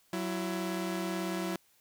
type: tone pair together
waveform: sawtooth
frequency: 186.1 / 334 Hz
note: F#3 / E4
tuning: +10 / +23 cents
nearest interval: minor seventh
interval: 1013 cents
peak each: -31 / -31 dBFS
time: 0.13-1.56 s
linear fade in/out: 2 ms
effects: white hiss -67 dBFS RMS until 1.8 s